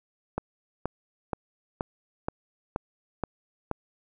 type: click train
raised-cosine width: 1 ms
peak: -14 dBFS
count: 8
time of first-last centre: 0.38-3.713 s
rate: 2.1 Hz
effects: none